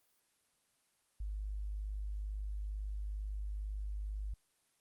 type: tone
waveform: sine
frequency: 51.1 Hz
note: G#1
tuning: 27 cents flat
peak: -37 dBFS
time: 1.2-4.34 s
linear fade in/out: 5 ms
effects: white hiss -75 dBFS RMS until 4.8 s + Opus 24 kbps